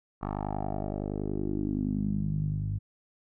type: tone with low-pass filter sweep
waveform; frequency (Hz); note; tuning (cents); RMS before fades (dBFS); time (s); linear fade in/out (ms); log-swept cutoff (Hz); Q
10% pulse; 50.7; G#1; -41; -31; 0.21-2.79; 20; 1100 to 110; 3.9
effects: none